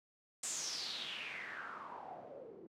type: noise with low-pass filter sweep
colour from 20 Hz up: white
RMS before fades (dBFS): -45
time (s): 0.43-2.67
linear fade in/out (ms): 5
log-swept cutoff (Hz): 8000 to 350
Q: 5.6
effects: high-pass 150 Hz 12 dB/octave